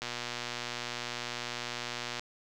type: click train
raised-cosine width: 0.2 ms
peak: -18 dBFS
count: 262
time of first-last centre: 0.02-2.195 s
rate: 120 Hz
effects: none